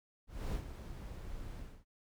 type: noise with ADSR envelope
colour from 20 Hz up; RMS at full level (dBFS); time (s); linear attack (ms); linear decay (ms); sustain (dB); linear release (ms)
brown; -35; 0.27-1.85; 260; 89; -10; 270
effects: none